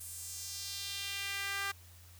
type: tone with high-pass filter sweep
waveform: sawtooth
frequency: 396.9 Hz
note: G4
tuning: 22 cents sharp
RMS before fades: -40 dBFS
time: 0-1.72 s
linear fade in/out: 10 ms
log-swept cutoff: 10000 to 1400 Hz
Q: 1.7
effects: added 87 Hz sine -55 dBFS peak until 2.19 s + white hiss -60 dBFS RMS until 2.19 s